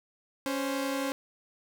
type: tone pair together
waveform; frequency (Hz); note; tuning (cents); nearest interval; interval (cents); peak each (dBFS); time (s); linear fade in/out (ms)
sawtooth; 277.2 / 523.3; C#4 / C5; 0 / 0; major seventh; 1100; -27 / -30; 0.46-1.12; 0
effects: none

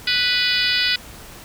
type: harmonic tone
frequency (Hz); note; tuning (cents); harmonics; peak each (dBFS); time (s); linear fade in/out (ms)
493.9; B4; 0; 3 / 4 / 5 / 6 / 7 / 8 / 9 / 10; -25 / -25 / -25 / -25 / -25 / -25 / -25 / -25; 0.07-0.96; 5
effects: pink hiss -40 dBFS RMS until 1.44 s

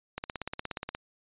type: click train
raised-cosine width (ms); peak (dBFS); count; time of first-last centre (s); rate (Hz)
0.3; -18; 14; 0.18-0.949; 16.9
effects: resampled to 8000 Hz

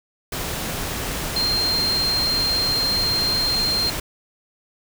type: tone in noise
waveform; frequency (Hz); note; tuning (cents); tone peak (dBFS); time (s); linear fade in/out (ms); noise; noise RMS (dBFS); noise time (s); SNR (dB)
sine; 4186; C8; 0; -19; 1.36-3.9; 5; pink; -27; 0.32-4; +5
effects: none

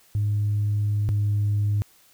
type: tone pair in turn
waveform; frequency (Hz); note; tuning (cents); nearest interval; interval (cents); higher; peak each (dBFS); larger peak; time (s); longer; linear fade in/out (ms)
sine; 103.83 / 103.24; G#2 / G#2; 0 / -10; unison; 10; first; -19 / -18; second; 0.15-1.09 / 1.09-1.82; first; 0
effects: tanh soft clip ceiling -17 dBFS + white hiss -57 dBFS RMS until 2.13 s

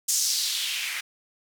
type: noise with band-pass filter sweep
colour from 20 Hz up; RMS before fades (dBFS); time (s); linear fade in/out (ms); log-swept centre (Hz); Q
blue; -27; 0.08-1.01; 10; 7000 to 1900; 2.5
effects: none

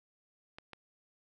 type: clicks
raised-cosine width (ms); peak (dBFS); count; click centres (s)
0.3; -30; 2; 0.585 / 0.733
effects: none

